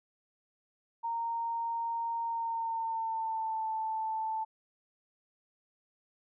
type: tone with pitch glide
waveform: sine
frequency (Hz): 925 to 881.2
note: A#5 to A5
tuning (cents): -14 to +2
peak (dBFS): -31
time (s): 1.03-4.45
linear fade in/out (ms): 20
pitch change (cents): -84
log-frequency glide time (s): 2.23-3.67
effects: none